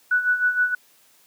sine tone with tremolo, 1480 Hz, F#6, in tune, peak -15 dBFS, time 0.11-0.75 s, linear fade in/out 5 ms, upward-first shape sine, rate 6.4 Hz, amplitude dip 70%, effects white hiss -57 dBFS RMS until 1.26 s + high-pass 150 Hz 12 dB/octave

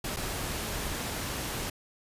pink noise with dropouts, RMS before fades -34 dBFS, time 0.04-1.7 s, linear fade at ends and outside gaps 5 ms, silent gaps 0.163-0.168 s, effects resampled to 32000 Hz

